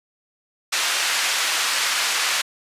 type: band-pass noise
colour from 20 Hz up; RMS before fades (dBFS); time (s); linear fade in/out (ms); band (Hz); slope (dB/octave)
pink; -22; 0.72-2.42; 10; 1400 to 7900; 12
effects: resampled to 32000 Hz